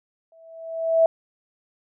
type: tone with exponential growth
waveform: sine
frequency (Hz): 655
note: E5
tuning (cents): -11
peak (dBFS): -11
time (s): 0.32-1.06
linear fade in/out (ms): 2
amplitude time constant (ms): 160
effects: none